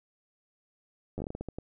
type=slowing click train; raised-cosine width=2 ms; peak=-23 dBFS; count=11; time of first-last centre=1.18-1.586 s; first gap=10 ms; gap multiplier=1.29; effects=none